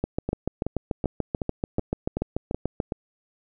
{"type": "two click trains", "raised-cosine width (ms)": 2, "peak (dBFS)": [-11, -13], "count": [20, 8], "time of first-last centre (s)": [[0.04, 2.802], [0.29, 2.922]], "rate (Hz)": [6.88, 2.66], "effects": []}